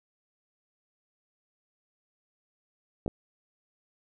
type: clicks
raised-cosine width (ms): 2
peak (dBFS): -18 / -17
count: 2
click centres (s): 3.062 / 3.079
effects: none